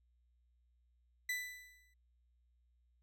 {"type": "tone with exponential decay", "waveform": "40% pulse", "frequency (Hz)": 1990, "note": "B6", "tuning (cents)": 13, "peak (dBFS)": -33, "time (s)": [1.29, 1.94], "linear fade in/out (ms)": 5, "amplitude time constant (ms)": 140, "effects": ["added 60 Hz sine -70 dBFS peak until 3.02 s"]}